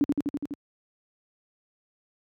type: tone with echo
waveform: sine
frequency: 287.3 Hz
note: D4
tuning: 38 cents flat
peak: -18 dBFS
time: 0.01-0.04 s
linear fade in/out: 0 ms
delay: 83 ms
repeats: 6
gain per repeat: -2 dB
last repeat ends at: 0.538 s
effects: high-pass 80 Hz 12 dB/octave